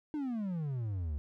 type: exponential sweep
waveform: triangle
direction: down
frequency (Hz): 311.1 to 69.3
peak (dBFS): -31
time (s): 0.14-1.18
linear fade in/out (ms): 0
effects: none